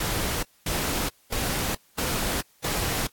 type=noise bursts; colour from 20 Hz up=pink; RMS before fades=-27 dBFS; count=5; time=0-3.07 s; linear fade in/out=5 ms; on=430 ms; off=230 ms; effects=white hiss -61 dBFS RMS until 3.12 s + AAC 64 kbps